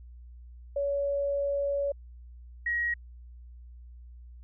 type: tone pair in turn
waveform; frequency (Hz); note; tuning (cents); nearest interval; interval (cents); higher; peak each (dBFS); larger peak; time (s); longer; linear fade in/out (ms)
sine; 564 / 1897.1; C#5 / A#6; +30 / +30; octave + major sixth; 2100; second; -26; neither; 0.76-1.92 / 2.66-2.94; first; 5
effects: added 60 Hz sine -45 dBFS peak until 4.43 s